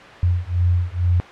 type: beating tone pair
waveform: sine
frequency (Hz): 87.31 / 89.51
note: F2 / F2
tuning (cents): 0 / +43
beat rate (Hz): 2.2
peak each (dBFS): -19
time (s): 0.23-1.2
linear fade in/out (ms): 0
effects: white hiss -38 dBFS RMS until 1.31 s + low-pass 2000 Hz 12 dB/octave